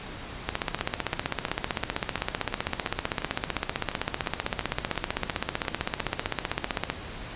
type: two click trains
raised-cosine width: 0.3 ms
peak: -18 / -9 dBFS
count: 16 / 101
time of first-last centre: 0.79-5.998 / 0.49-6.9 s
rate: 2.88 / 15.6 Hz
effects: pink hiss -39 dBFS RMS until 7.35 s + resampled to 8000 Hz